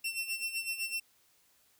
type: tone with tremolo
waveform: sawtooth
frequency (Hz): 2702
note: E7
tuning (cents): +42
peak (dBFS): -28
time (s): 0.04-1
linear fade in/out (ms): 5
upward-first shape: sine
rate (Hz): 7.9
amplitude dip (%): 70
effects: white hiss -68 dBFS RMS until 1.79 s